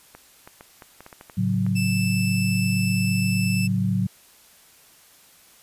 clicks, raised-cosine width 0.5 ms, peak -26 dBFS, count 10, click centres 0.15 / 0.475 / 0.609 / 0.822 / 1.006 / 1.064 / 1.128 / 1.211 / 1.298 / 1.665 s
sine chord, F# minor, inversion first, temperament equal, 110 / 138.59 / 185 Hz, A2 / C#3 / F#3, 0 / 0 / 0 cents, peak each -24 / -28 / -22 dBFS, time 1.37-4.07 s, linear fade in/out 10 ms
sawtooth tone, 2642 Hz, E7, 3 cents sharp, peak -24 dBFS, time 1.75-3.68 s, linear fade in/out 20 ms
effects white hiss -53 dBFS RMS until 5.62 s + resampled to 32000 Hz

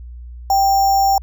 sine tone with sample-and-hold, 784 Hz, G5, in tune, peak -11 dBFS, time 0.5-1.18 s, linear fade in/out 2 ms, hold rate 6300 Hz, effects added 60 Hz sine -31 dBFS peak until 1.22 s

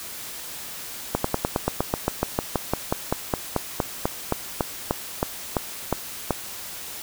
slowing click train, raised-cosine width 1 ms, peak -6 dBFS, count 26, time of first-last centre 1.15-6.307 s, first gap 94 ms, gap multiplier 1.06, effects white hiss -36 dBFS RMS until 7.02 s

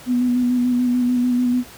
sine tone with vibrato, 246.9 Hz, B3, in tune, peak -15 dBFS, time 0.06-1.64 s, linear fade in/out 50 ms, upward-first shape square, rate 6.8 Hz, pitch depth 19 cents each way, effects pink hiss -41 dBFS RMS until 1.77 s + high-pass 60 Hz 12 dB/octave

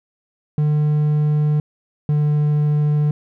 triangle tone pair in turn, 150 / 148.88 Hz, D3 / D3, +37 / +24 cents, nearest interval unison, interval 13 cents, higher first, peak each -12 dBFS, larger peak neither, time 0.58-1.6 / 2.09-3.11 s, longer neither, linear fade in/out 2 ms, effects none

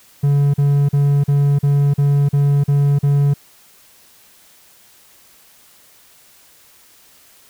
triangle tone bursts, 142.3 Hz, C#3, 46 cents sharp, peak -9 dBFS, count 9, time 0.23-3.34 s, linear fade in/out 10 ms, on 310 ms, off 40 ms, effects white hiss -49 dBFS RMS until 7.49 s

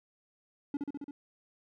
triangle tone with echo, 285.5 Hz, D4, 49 cents flat, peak -28 dBFS, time 0.74-0.77 s, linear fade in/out 2 ms, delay 68 ms, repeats 5, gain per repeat -2 dB, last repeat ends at 1.11 s, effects none

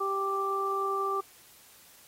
harmonic tone, 392 Hz, G4, in tune, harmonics 1 / 2 / 3, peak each -32 / -38 / -29 dBFS, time 0-1.21 s, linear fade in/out 10 ms, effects white hiss -56 dBFS RMS until 2.07 s + AAC 48 kbps

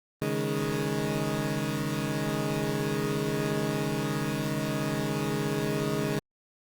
20% pulse chord, C# suspended second, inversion none, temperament equal, 138.59 / 155.56 / 207.7 Hz, C#3 / D#3 / G#3, 0 / 0 / 0 cents, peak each -27 dBFS, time 0.22-6.19 s, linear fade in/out 0 ms, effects Opus 24 kbps

